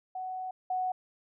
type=tone pair in turn; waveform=sine; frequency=745 / 740.3 Hz; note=F#5 / F#5; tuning=+12 / +1 cents; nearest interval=unison; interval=11 cents; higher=first; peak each=-34 / -28 dBFS; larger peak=second; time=0.15-0.51 / 0.7-0.92 s; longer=first; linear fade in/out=5 ms; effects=none